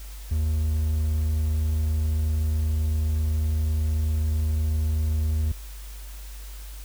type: tone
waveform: triangle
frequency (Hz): 77.78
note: D#2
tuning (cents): 0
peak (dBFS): -19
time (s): 0.31-5.52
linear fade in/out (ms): 5
effects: added 50 Hz sine -36 dBFS peak until 6.84 s + white hiss -47 dBFS RMS until 6.84 s